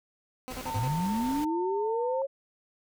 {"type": "tone bursts", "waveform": "15% pulse", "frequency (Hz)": 255.9, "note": "C4", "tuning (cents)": -38, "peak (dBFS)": -30, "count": 5, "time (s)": [0.48, 0.878], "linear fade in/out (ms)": 0, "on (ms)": 46, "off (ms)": 42}
{"type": "noise", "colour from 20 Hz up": "pink", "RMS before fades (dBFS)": -41, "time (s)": [0.5, 1.45], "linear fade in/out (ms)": 10}
{"type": "tone", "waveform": "sine", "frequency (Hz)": 902, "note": "A5", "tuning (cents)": 43, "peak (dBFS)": -32, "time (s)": [0.66, 2.22], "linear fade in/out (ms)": 2}
{"type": "linear sweep", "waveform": "sine", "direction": "up", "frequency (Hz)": [95.3, 554.4], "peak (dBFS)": -27, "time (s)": [0.74, 2.27], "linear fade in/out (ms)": 20}
{"effects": []}